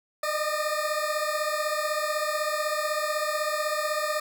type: beating tone pair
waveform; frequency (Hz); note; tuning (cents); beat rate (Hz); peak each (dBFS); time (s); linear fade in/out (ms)
20% pulse; 602 / 618; D5 / D#5; +43 / -12; 16; -23 / -25; 0.23-4.2; 5
effects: none